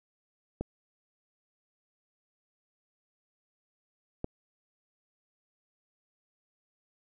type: clicks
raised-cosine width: 2 ms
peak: -19 dBFS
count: 2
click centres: 0.61 / 4.244 s
effects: none